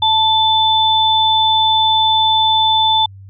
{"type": "tone pair together", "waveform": "sine", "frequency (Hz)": [880, 3520], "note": ["A5", "A7"], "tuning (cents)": [0, 0], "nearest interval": "2 octaves", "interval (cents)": 2400, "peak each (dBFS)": [-13, -13], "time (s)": [0.02, 3.06], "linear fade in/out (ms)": 5, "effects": ["added 97 Hz sine -34 dBFS peak until 3.29 s"]}